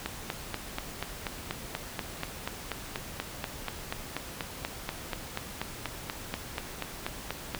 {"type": "click train", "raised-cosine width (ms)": 0.3, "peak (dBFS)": -15, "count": 32, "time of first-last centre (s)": [0.06, 7.548], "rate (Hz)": 4.14, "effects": ["pink hiss -42 dBFS RMS until 7.59 s"]}